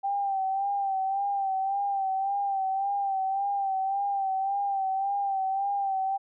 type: tone with vibrato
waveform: sine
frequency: 784 Hz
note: G5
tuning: in tune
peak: -25 dBFS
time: 0.03-6.18 s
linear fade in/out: 20 ms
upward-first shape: sine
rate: 1.8 Hz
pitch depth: 46 cents each way
effects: none